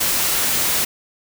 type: noise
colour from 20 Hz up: white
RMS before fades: -19 dBFS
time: 0-0.85 s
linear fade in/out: 10 ms
effects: none